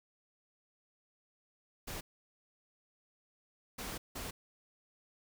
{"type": "noise bursts at uneven times", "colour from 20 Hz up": "pink", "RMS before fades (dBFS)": -42, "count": 3, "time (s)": [[1.87, 2.01], [3.78, 3.98], [4.15, 4.31]], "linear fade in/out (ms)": 10, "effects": []}